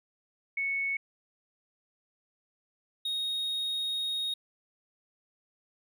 sine / triangle tone pair in turn, 2211 / 3737 Hz, C#7 / A#7, -5 / +4 cents, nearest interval major sixth, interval 909 cents, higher second, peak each -28 dBFS, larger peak neither, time 0.57-0.97 / 3.05-4.34 s, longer second, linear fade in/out 5 ms, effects none

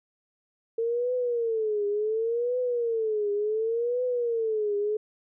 sine tone with vibrato, 452.5 Hz, A4, 48 cents sharp, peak -24 dBFS, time 0.78-4.97 s, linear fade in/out 5 ms, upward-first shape triangle, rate 0.69 Hz, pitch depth 190 cents each way, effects none

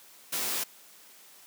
white noise with comb filter, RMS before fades -31 dBFS, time 0.32-0.64 s, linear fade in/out 10 ms, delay 16 ms, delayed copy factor +1, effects white hiss -54 dBFS RMS until 1.46 s + high-pass 200 Hz 12 dB/octave

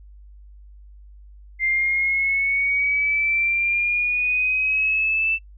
sine exponential sweep, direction up, 2093 to 2658 Hz, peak -18 dBFS, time 1.59-5.39 s, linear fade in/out 50 ms, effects noise-tail reverb RT60 0.1 s tail -24 dB re dry + added 50 Hz sine -42 dBFS peak until 5.57 s

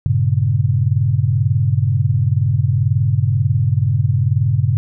sine chord, G diminished, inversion none, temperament equal, 98 / 116.54 / 138.59 Hz, G2 / Bb2 / Db3, 0 / 0 / 0 cents, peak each -17 dBFS, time 0.06-4.77 s, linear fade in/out 0 ms, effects none

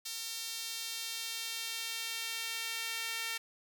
sawtooth tone with high-pass filter sweep, 454.6 Hz, A#4, 43 cents flat, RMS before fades -39 dBFS, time 0.05-3.38 s, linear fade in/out 10 ms, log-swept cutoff 4400 to 2200 Hz, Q 1.2, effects none

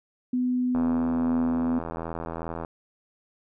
sine tone, 250.1 Hz, B3, 22 cents sharp, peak -22 dBFS, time 0.33-1.79 s, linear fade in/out 5 ms
click train, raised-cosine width 1 ms, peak -19 dBFS, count 158, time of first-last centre 0.75-2.648 s, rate 82.7 Hz
effects none

